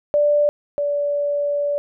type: tone pair in turn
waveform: sine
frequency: 587.3 / 577.9 Hz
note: D5 / D5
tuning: 0 / -28 cents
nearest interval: unison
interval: 28 cents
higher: first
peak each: -13 / -18 dBFS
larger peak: first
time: 0.14-0.49 / 0.78-1.78 s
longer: second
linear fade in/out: 0 ms
effects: none